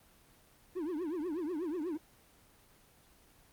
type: tone with vibrato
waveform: triangle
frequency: 329.6 Hz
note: E4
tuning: in tune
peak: -32 dBFS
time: 0.75-1.98 s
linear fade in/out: 20 ms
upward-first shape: triangle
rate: 8.2 Hz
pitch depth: 260 cents each way
effects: pink hiss -63 dBFS RMS until 3.52 s + Opus 24 kbps

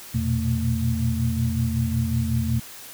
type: tone cluster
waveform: sine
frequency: 84.5 / 119.4 / 124.8 / 224.2 Hz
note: E2 / A#2 / B2 / A3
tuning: +43 / +42 / +19 / +33 cents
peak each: -26 dBFS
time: 0.14-2.6 s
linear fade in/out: 10 ms
effects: white hiss -41 dBFS RMS until 2.93 s

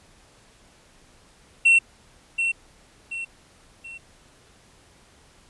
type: tone with echo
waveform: triangle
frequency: 2714 Hz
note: E7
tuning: 50 cents sharp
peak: -11 dBFS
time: 1.65-1.79 s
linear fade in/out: 10 ms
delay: 730 ms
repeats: 3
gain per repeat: -8 dB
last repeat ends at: 3.98 s
effects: pink hiss -55 dBFS RMS until 5.49 s + resampled to 24000 Hz

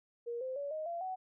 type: tone with pitch steps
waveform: sine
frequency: 472.3 / 518 / 568.2 / 623.2 / 683.5 / 749.7 Hz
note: A#4 / C5 / C#5 / D#5 / F5 / F#5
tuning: +23 / -17 / +43 / +3 / -37 / +23 cents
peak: -36 dBFS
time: 0.26-1.16 s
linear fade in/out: 20 ms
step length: 150 ms
effects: none

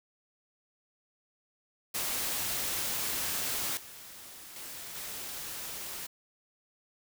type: noise with level steps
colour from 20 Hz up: white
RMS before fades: -33 / -48 / -43 / -40 dBFS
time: 1.94-6.07 s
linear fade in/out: 10 ms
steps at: 3.77 / 4.56 / 4.95 s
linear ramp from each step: 2 ms
effects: none

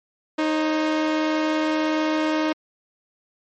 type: tone pair together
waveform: sawtooth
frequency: 310.8 / 540 Hz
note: D#4 / C#5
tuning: -2 / -45 cents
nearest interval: minor seventh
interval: 957 cents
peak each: -16 / -26 dBFS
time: 0.38-2.53 s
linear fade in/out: 10 ms
effects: low-pass 4000 Hz 12 dB/octave + MP3 32 kbps

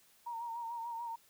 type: tone with vibrato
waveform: sine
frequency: 931 Hz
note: A#5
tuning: 2 cents flat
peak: -38 dBFS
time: 0.26-1.16 s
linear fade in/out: 10 ms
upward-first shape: sine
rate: 6.8 Hz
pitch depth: 44 cents each way
effects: white hiss -66 dBFS RMS until 1.29 s

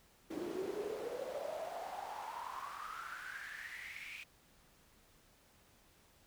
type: noise with high-pass filter sweep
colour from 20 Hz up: brown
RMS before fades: -44 dBFS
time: 0.3-4.24 s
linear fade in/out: 10 ms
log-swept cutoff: 320 to 2500 Hz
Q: 9.1
effects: pink hiss -67 dBFS RMS until 6.26 s

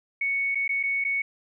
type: tone with dropouts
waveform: sine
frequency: 2220 Hz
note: C#7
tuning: 2 cents sharp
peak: -23 dBFS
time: 0.21-1.22 s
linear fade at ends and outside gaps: 5 ms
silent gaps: 0.548-0.554 / 0.679-0.691 / 0.83-0.835 / 1.041-1.048 s
effects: none

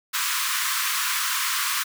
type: high-pass noise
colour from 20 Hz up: pink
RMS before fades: -25 dBFS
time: 0.13-1.84 s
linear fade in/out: 20 ms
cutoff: 1000 Hz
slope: 96 dB/octave
effects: none

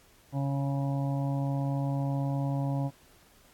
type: harmonic tone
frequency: 138.59 Hz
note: C#3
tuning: in tune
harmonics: 1 / 2 / 4 / 5 / 6 / 7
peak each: -28 / -34 / -40 / -42 / -44 / -45 dBFS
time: 0.32-2.91 s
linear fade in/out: 50 ms
effects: pink hiss -60 dBFS RMS until 3.53 s + AAC 64 kbps

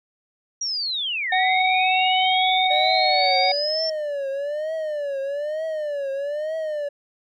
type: linear two-way sweep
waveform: sine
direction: down then up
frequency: 5770 to 1783 to 5440 Hz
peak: -23 dBFS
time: 0.61-3.9 s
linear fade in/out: 5 ms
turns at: 1.31 s
type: harmonic tone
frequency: 746 Hz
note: F#5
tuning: 14 cents sharp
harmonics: 1 / 3 / 5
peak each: -19 / -24 / -26 dBFS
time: 1.32-3.52 s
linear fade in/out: 5 ms
type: tone with vibrato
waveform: triangle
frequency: 590 Hz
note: D5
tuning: 8 cents sharp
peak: -22 dBFS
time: 2.7-6.89 s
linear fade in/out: 10 ms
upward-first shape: triangle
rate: 1.1 Hz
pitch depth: 160 cents each way
effects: none

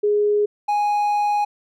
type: tone pair in turn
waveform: sine / triangle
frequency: 415.3 / 828.6 Hz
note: G#4 / G#5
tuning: 0 / -4 cents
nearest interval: octave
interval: 1196 cents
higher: second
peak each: -15 dBFS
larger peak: neither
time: 0.03-0.46 / 0.68-1.45 s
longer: second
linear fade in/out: 10 ms
effects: none

